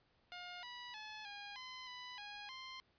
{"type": "tone with pitch steps", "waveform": "10% pulse", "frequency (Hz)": [712, 977, 859, 815, 1023, 994, 824, 1046], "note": ["F5", "B5", "A5", "G#5", "C6", "B5", "G#5", "C6"], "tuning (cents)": [33, -19, -42, -33, -39, 11, -14, -1], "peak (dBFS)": -39, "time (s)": [0.32, 2.8], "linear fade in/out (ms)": 0, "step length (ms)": 310, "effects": ["pink hiss -75 dBFS RMS until 2.98 s", "resampled to 11025 Hz"]}